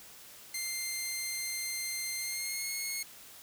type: tone with pitch glide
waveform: 10% pulse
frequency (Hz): 2095 to 2170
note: C7 to C#7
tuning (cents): +2 to -37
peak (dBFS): -25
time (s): 0.54-3.03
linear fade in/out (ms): 5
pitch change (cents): +61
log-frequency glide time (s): 2.19-2.68
effects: white hiss -52 dBFS RMS until 3.42 s